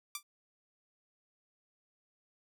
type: tone with exponential decay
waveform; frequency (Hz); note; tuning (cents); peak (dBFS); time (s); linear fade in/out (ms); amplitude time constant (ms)
5% pulse; 1174.7; D6; 0; -22; 0.15-0.23; 2; 17
effects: none